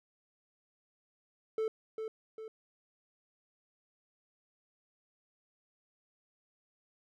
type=tone with echo; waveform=triangle; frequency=440 Hz; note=A4; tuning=in tune; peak=-28 dBFS; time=1.58-1.68 s; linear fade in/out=2 ms; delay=400 ms; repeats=2; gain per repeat=-6 dB; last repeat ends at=2.48 s; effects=none